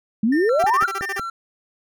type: exponential sweep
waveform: sine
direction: up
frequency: 205.4 to 1480 Hz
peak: -15 dBFS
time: 0.23-0.86 s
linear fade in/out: 5 ms
type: tone with vibrato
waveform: triangle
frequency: 1564 Hz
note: G6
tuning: 4 cents flat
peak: -24 dBFS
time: 0.32-1.3 s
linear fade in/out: 5 ms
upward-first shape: square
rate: 2.9 Hz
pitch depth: 250 cents each way
type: tone bursts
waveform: 10% pulse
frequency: 392 Hz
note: G4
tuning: in tune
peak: -17 dBFS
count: 9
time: 0.59-1.201 s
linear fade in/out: 10 ms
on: 43 ms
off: 28 ms
type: click train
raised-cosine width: 2 ms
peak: -19 dBFS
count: 4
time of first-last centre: 0.64-1.196 s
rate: 5.4 Hz
effects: none